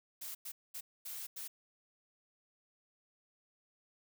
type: noise bursts at uneven times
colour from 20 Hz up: blue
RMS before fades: -44 dBFS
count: 5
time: 0.21-0.35 / 0.45-0.52 / 0.74-0.81 / 1.05-1.27 / 1.36-1.48 s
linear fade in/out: 10 ms
effects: none